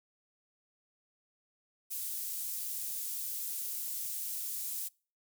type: high-pass noise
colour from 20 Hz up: pink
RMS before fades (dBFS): -38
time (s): 1.9-4.89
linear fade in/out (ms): 20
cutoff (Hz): 11000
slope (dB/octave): 12
effects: noise-tail reverb RT60 0.4 s tail -26 dB re dry

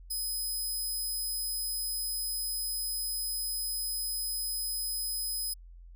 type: tone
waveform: 5% pulse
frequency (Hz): 5040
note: D#8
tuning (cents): +21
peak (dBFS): -26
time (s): 0.1-5.54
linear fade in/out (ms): 10
effects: added 43 Hz sine -47 dBFS peak until 5.95 s

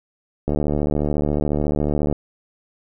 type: click train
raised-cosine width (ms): 2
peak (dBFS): -8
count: 123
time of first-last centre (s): 0.48-2.126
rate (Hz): 74.1
effects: none

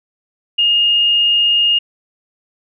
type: tone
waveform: sine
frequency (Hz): 2842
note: F7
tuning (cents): +30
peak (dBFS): -10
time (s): 0.58-1.79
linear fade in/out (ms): 10
effects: none

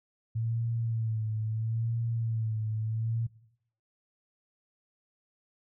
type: tone with vibrato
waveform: sine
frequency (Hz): 112.4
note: A2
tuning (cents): +37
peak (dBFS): -28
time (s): 0.35-3.27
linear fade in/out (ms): 10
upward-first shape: sine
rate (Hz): 0.75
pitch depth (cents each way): 54
effects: noise-tail reverb RT60 0.7 s tail -18 dB re dry

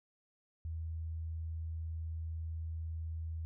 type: tone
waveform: sine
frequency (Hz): 81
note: E2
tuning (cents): -30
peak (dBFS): -37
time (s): 0.65-3.45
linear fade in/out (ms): 0
effects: none

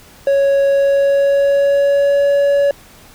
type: tone with pitch glide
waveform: triangle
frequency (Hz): 554.4 to 565.4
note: C#5 to C#5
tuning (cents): 0 to +34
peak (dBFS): -8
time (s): 0.27-2.71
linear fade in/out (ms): 2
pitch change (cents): +34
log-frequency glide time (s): 0.67-2.25
effects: pink hiss -43 dBFS RMS until 3.14 s

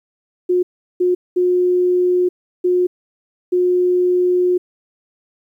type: tone bursts at uneven times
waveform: sine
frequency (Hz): 360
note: F#4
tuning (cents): -47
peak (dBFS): -12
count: 5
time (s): 0.49-0.63 / 1-1.15 / 1.36-2.29 / 2.64-2.87 / 3.52-4.58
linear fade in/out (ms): 10
effects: 9-bit

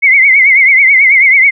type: tone with vibrato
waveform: sine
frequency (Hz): 2146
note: C7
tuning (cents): +43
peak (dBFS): -3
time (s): 0.02-1.51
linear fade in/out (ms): 20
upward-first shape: triangle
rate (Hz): 9.2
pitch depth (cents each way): 120
effects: none

